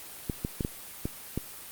clicks, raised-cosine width 3 ms, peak -16 dBFS, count 6, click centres 0.298 / 0.449 / 0.608 / 0.649 / 1.055 / 1.376 s, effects white hiss -44 dBFS RMS until 1.71 s + Opus 32 kbps

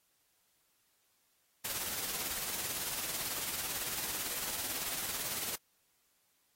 white noise with tremolo, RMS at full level -36 dBFS, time 1.64-5.56 s, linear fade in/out 10 ms, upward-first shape sine, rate 18 Hz, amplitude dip 40%, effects white hiss -74 dBFS RMS until 6.55 s + AAC 48 kbps

